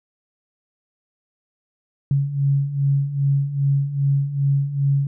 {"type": "beating tone pair", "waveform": "sine", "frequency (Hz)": [137.9, 140.4], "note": ["C#3", "C#3"], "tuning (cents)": [-9, 22], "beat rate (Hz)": 2.5, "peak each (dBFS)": [-23, -18], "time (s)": [2.11, 5.07], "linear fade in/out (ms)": 2, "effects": []}